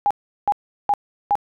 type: tone bursts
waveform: sine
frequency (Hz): 817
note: G#5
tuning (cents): -29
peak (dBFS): -14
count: 4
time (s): 0.06-1.354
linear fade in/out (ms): 0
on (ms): 46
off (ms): 370
effects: none

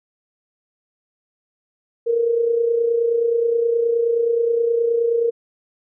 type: tone with amplitude modulation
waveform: sine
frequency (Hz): 466.2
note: A#4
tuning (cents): 0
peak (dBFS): -13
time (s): 2.06-5.31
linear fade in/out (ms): 20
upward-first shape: sine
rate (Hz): 29.5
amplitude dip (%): 55
effects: none

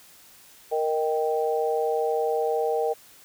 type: chord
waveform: sine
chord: Eb major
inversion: second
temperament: equal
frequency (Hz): 466.2 / 622.3 / 784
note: Bb4 / Eb5 / G5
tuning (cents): 0 / 0 / 0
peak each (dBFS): -24 / -29 / -28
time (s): 0.71-2.94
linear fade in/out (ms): 20
effects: white hiss -52 dBFS RMS until 3.24 s

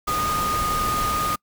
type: tone in noise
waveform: sine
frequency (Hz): 1231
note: D#6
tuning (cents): -19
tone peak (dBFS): -22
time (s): 0.07-1.36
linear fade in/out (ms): 10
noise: pink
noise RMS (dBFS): -28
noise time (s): 0.07-1.36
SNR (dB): +3
effects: noise-tail reverb RT60 0.1 s tail -26 dB re dry

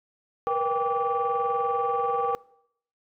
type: tone cluster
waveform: sine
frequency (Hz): 472.4 / 492.7 / 791 / 1158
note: A#4 / B4 / G5 / D6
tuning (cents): +23 / -4 / +15 / -25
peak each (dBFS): -28 / -31 / -26 / -27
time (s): 0.47-2.35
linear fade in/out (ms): 0
effects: noise-tail reverb RT60 0.7 s tail -23 dB re dry + tanh soft clip ceiling -16 dBFS

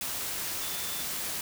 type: tone in noise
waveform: sine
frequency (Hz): 3520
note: A7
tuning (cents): 0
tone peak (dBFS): -43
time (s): 0.61-1.03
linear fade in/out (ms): 2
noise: white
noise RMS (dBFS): -34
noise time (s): 0.01-1.41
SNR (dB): -12
effects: none

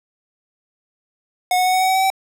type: tone with pitch steps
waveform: square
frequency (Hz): 729 / 734.5 / 740 / 745.6 / 751.2 / 756.9 / 762.6 / 768.3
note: F#5 / F#5 / F#5 / F#5 / F#5 / F#5 / G5 / G5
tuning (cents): -26 / -13 / 0 / +13 / +26 / +39 / -48 / -35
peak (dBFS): -15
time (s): 1.51-2.102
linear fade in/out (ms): 2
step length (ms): 74
effects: none

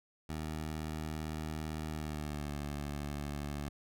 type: tone with pitch glide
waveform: 15% pulse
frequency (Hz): 77.78 to 72.57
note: D#2 to D2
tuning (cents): 0 to -20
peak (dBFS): -31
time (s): 0.29-3.69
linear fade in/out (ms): 5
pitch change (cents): -120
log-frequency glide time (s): 1.89-2.56
effects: none

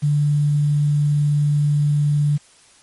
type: tone with quantisation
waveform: sine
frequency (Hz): 146.83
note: D3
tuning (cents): 0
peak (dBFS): -14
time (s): 0.02-2.38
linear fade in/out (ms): 20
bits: 7
effects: white hiss -51 dBFS RMS until 2.82 s + MP3 48 kbps

